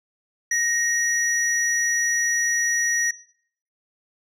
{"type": "tone pair together", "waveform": "sine", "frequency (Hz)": [1864.7, 5850], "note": ["A#6", "F#8"], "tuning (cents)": [0, -21], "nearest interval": "octave + minor sixth", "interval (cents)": 1979, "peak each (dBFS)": -20, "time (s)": [0.51, 3.11], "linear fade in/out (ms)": 5, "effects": ["noise-tail reverb RT60 0.6 s tail -21 dB re dry", "tanh soft clip ceiling -16 dBFS"]}